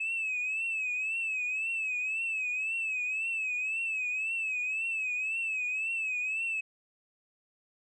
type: tone with vibrato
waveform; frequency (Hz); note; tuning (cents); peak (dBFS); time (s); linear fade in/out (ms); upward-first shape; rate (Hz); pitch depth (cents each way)
sine; 2584; E7; -35; -28; 0-6.61; 10; triangle; 1.9; 99
effects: tanh soft clip ceiling -27 dBFS